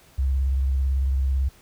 sine tone with vibrato, 66.9 Hz, C2, 39 cents sharp, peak -19 dBFS, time 0.18-1.49 s, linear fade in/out 10 ms, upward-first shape sine, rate 18 Hz, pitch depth 68 cents each way, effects pink hiss -54 dBFS RMS until 1.61 s

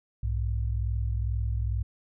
sine tone pair together, 61.8 / 104.08 Hz, B1 / G#2, +2 / +4 cents, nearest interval major sixth, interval 902 cents, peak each -27 / -30 dBFS, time 0.23-1.83 s, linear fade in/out 5 ms, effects none

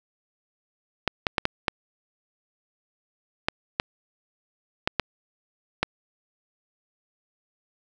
clicks, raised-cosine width 0.3 ms, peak -5 dBFS, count 10, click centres 1.077 / 1.268 / 1.382 / 1.454 / 1.682 / 3.485 / 3.799 / 4.875 / 4.997 / 5.83 s, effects none

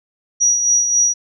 sine tone with tremolo, 5790 Hz, F#8, 38 cents flat, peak -10 dBFS, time 0.4-1.14 s, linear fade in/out 20 ms, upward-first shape sine, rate 3.7 Hz, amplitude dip 50%, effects none

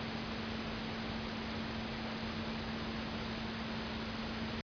sine tone in noise, 223.4 Hz, A3, 27 cents sharp, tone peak -42 dBFS, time 0-4.61 s, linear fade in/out 0 ms, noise pink, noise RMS -40 dBFS, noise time 0-4.61 s, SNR -5 dB, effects high-pass 60 Hz 12 dB/octave + resampled to 11025 Hz

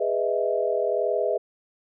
sine chord, E major seventh, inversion first, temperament just, 412 / 494.4 / 618.1 / 659.3 Hz, G#4 / B4 / D#5 / E5, -14 / +2 / -12 / 0 cents, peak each -27 dBFS, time 0-1.38 s, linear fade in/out 10 ms, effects none

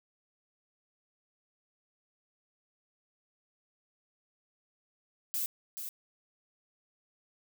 violet noise with echo, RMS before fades -33 dBFS, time 5.34-5.46 s, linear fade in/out 0 ms, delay 430 ms, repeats 1, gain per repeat -7 dB, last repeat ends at 5.89 s, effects none

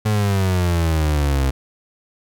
35% pulse exponential sweep, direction down, 108.6 to 65.41 Hz, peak -14 dBFS, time 0.05-1.51 s, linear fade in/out 10 ms, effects none

